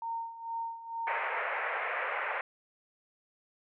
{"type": "tone with tremolo", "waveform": "sine", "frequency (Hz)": 918, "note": "A#5", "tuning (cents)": -27, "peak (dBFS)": -32, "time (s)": [0.02, 1.38], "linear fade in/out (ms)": 2, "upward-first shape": "sine", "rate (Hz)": 2.2, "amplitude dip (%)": 75}
{"type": "band-pass noise", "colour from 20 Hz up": "white", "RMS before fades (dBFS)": -34, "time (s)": [1.07, 2.41], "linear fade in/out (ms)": 2, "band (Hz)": [470, 2300], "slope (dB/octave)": 48}
{"effects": []}